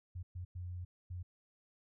sine tone bursts at uneven times, 89.3 Hz, F2, 39 cents sharp, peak -40 dBFS, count 4, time 0.15-0.23 / 0.35-0.45 / 0.55-0.85 / 1.1-1.23 s, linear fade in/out 10 ms, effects none

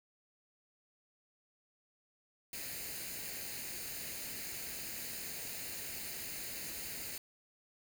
white noise with comb filter, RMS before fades -43 dBFS, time 2.53-7.18 s, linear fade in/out 2 ms, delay 0.44 ms, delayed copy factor +0.6, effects none

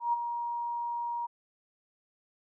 sine tone with ADSR envelope, 947 Hz, A#5, 27 cents sharp, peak -23 dBFS, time 0-1.27 s, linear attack 130 ms, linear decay 21 ms, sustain -8 dB, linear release 17 ms, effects none

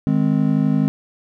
triangle chord, Ab major, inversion second, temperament just, 155.74 / 207.7 / 259.6 Hz, Eb3 / Ab3 / C4, +2 / 0 / -13 cents, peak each -17 dBFS, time 0.07-0.88 s, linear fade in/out 0 ms, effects none

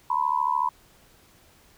sine tone with amplitude modulation, 985 Hz, B5, 5 cents flat, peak -17 dBFS, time 0.1-0.69 s, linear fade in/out 5 ms, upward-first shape sine, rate 73.6 Hz, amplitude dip 100%, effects pink hiss -57 dBFS RMS until 1.77 s

